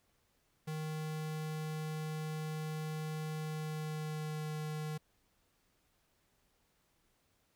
square tone with pitch glide, 155.56 to 153.68 Hz, D#3 to D#3, 0 to -21 cents, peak -38 dBFS, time 0.67-4.98 s, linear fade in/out 10 ms, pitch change -21 cents, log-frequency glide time 3.34-4.52 s, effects pink hiss -75 dBFS RMS until 7.55 s

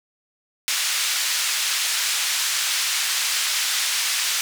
white band-pass noise, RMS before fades -23 dBFS, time 0.68-4.41 s, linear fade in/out 0 ms, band 1600 to 6900 Hz, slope 12 dB/octave, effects none

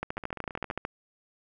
two click trains, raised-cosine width 0.5 ms, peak -16 / -23 dBFS, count 12 / 9, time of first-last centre 0.03-0.851 / 0.17-0.711 s, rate 13.4 / 14.8 Hz, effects none

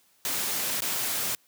white noise with dropouts, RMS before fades -29 dBFS, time 0.25-1.35 s, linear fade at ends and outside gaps 1 ms, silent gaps 0.805-0.82 s, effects white hiss -64 dBFS RMS until 1.47 s + high-pass 100 Hz 12 dB/octave

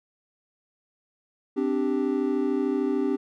triangle chord, C suspended second, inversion none, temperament equal with one note detuned, 260.3 / 293.7 / 392 Hz, C4 / D4 / G4, -9 / 0 / 0 cents, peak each -25 dBFS, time 1.56-3.17 s, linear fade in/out 20 ms, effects none

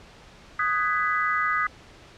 sine chord, G# minor seventh, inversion second, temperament just, 1245.9 / 1495.1 / 1661.2 / 1993.5 Hz, D#6 / F#6 / G#6 / B6, +2 / +18 / 0 / +16 cents, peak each -24 / -30 / -30 / -28 dBFS, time 0.59-1.67 s, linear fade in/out 5 ms, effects pink hiss -49 dBFS RMS until 2.17 s + low-pass 5000 Hz 12 dB/octave

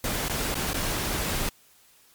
pink noise with dropouts, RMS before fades -28 dBFS, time 0.04-1.49 s, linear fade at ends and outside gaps 2 ms, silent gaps 0.284-0.296 / 0.544-0.553 / 0.733-0.742 s, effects white hiss -58 dBFS RMS until 2.14 s + MP3 96 kbps

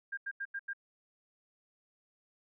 sine tone bursts, 1603 Hz, G6, 38 cents sharp, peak -35 dBFS, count 5, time 0.12-0.734 s, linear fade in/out 10 ms, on 54 ms, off 86 ms, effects none

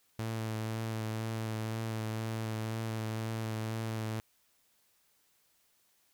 sawtooth tone with vibrato, 111.1 Hz, A2, 17 cents sharp, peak -30 dBFS, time 0.19-4.2 s, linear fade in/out 0 ms, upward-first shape triangle, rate 2 Hz, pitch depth 24 cents each way, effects white hiss -71 dBFS RMS until 6.13 s

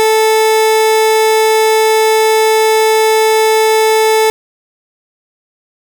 30% pulse tone, 438.6 Hz, A4, 6 cents flat, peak -5 dBFS, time 0-4.3 s, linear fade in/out 0 ms, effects none

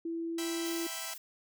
sine tone with pitch glide, 332.3 to 334.8 Hz, E4 to E4, +14 to +27 cents, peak -33 dBFS, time 0.05-0.87 s, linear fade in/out 5 ms, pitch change +13 cents, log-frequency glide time 0.3-0.46 s
5% pulse chord, C major seventh, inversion first, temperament equal with one note detuned, 659.3 / 784 / 979.8 / 1046.5 Hz, E5 / G5 / B5 / C6, 0 / 0 / -14 / 0 cents, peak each -30 / -32 / -32 / -35 dBFS, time 0.38-1.14 s, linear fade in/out 5 ms
blue noise, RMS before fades -46 dBFS, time 0.65-1.18 s, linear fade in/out 5 ms
effects none

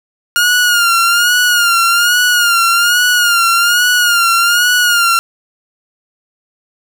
sawtooth tone with vibrato, 1417 Hz, F6, 25 cents sharp, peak -5 dBFS, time 0.36-5.19 s, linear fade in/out 0 ms, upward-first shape sine, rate 1.2 Hz, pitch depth 64 cents each way, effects none

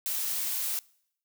blue noise, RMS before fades -31 dBFS, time 0.06-0.79 s, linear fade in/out 0 ms, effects noise-tail reverb RT60 0.7 s tail -24 dB re dry

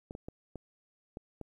clicks, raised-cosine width 2 ms, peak -28 dBFS, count 6, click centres 0.109 / 0.151 / 0.285 / 0.557 / 1.171 / 1.413 s, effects 11-bit

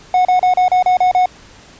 triangle tone bursts, 732 Hz, F#5, 19 cents flat, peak -7 dBFS, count 8, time 0.14-1.258 s, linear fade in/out 2 ms, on 110 ms, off 34 ms, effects pink hiss -42 dBFS RMS until 1.79 s + resampled to 16000 Hz

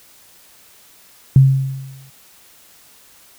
sine tone with exponential decay, 134.3 Hz, C3, 46 cents sharp, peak -3 dBFS, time 1.36-2.1 s, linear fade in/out 2 ms, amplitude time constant 160 ms, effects white hiss -48 dBFS RMS until 3.38 s

